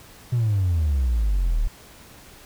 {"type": "exponential sweep", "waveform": "triangle", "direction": "down", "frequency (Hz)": [125.5, 35.21], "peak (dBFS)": -15, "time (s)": [0.32, 1.68], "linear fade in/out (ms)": 10, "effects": ["tanh soft clip ceiling -14 dBFS", "pink hiss -47 dBFS RMS until 2.45 s"]}